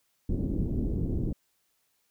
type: low-pass noise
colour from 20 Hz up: pink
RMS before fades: -29 dBFS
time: 0.29-1.33 s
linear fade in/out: 5 ms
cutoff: 350 Hz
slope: 24 dB/octave
effects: white hiss -73 dBFS RMS until 2.1 s